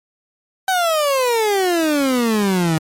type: exponential sweep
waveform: 30% pulse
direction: down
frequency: 771 to 155.5 Hz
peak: -12 dBFS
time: 0.68-2.78 s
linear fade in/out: 2 ms
effects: MP3 64 kbps